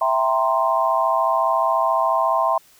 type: chord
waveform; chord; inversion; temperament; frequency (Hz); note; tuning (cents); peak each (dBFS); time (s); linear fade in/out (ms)
sine; C dominant seventh; first; equal; 659.3 / 784 / 932.3 / 1046.5; E5 / G5 / Bb5 / C6; 0 / 0 / 0 / 0; -21 / -24 / -23 / -20; 0.01-2.58; 5
effects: white hiss -53 dBFS RMS until 2.79 s